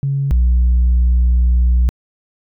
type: tone pair in turn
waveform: sine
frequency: 138.59 / 60.88 Hz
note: C#3 / B1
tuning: 0 / -24 cents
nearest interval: octave + major second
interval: 1424 cents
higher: first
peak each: -14 / -7 dBFS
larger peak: second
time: 0.03-0.31 / 0.31-1.89 s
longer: second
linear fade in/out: 0 ms
effects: tanh soft clip ceiling -8 dBFS